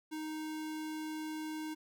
square tone, 311.1 Hz, D#4, in tune, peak -39 dBFS, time 0.11-1.75 s, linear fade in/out 20 ms, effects none

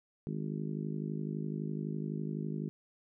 harmonic tone, 51.91 Hz, G#1, in tune, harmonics 3 / 4 / 5 / 6 / 7 / 8, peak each -37 / -39 / -44 / -47 / -45 / -49 dBFS, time 0.27-2.69 s, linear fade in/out 0 ms, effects none

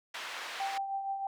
white band-pass noise, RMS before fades -41 dBFS, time 0.14-0.78 s, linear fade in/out 5 ms, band 700 to 2800 Hz, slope 12 dB/octave
sine tone with tremolo, 784 Hz, G5, in tune, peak -30 dBFS, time 0.6-1.27 s, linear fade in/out 2 ms, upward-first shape triangle, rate 6.4 Hz, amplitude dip 55%
effects none

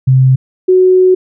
sine tone pair in turn, 130.81 / 370 Hz, C3 / F#4, 0 / 0 cents, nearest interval octave + tritone, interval 1800 cents, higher second, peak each -4 dBFS, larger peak neither, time 0.07-0.36 / 0.68-1.15 s, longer second, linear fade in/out 10 ms, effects none

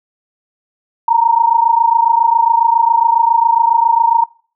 sine tone pair together, 913 / 940.3 Hz, A#5 / A#5, -36 / +15 cents, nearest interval minor second, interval 51 cents, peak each -11 dBFS, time 1.08-4.24 s, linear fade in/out 5 ms, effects noise-tail reverb RT60 0.4 s tail -23 dB re dry

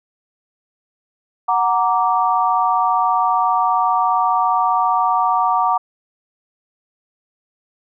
sine chord, Gb augmented, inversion none, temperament equal with one note detuned, 740 / 932.3 / 1167.2 Hz, Gb5 / Bb5 / D6, 0 / 0 / -11 cents, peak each -18 dBFS, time 1.48-5.78 s, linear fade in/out 10 ms, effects none

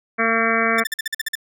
harmonic tone, 227 Hz, A#3, 46 cents flat, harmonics 1 / 2 / 3 / 5 / 6 / 7 / 8 / 9 / 10, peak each -25 / -25 / -25 / -25 / -25 / -25 / -25 / -25 / -25 dBFS, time 0.18-0.84 s, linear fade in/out 20 ms
sawtooth tone bursts, 1777 Hz, A6, 17 cents sharp, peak -17 dBFS, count 9, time 0.78-1.354 s, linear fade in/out 5 ms, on 22 ms, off 47 ms
effects none

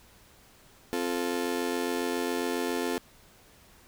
35% pulse chord, F major, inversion second, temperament just, 261.9 / 349.2 / 436.5 Hz, C4 / F4 / A4, +2 / 0 / -14 cents, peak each -31 dBFS, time 0.93-2.98 s, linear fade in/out 0 ms, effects pink hiss -57 dBFS RMS until 3.87 s

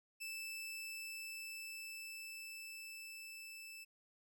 sawtooth tone with level ramp, 2637 Hz, E7, in tune, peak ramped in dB -40 to -47 dBFS, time 0.2-3.85 s, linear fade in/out 20 ms, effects none

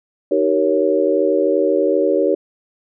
sine chord, Eb dominant seventh, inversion none, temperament equal with one note detuned, 311.1 / 383.5 / 466.2 / 554.4 Hz, Eb4 / G4 / Bb4 / Db5, 0 / -38 / 0 / 0 cents, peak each -20 / -18 / -19 / -18 dBFS, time 0.31-2.35 s, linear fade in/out 5 ms, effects none

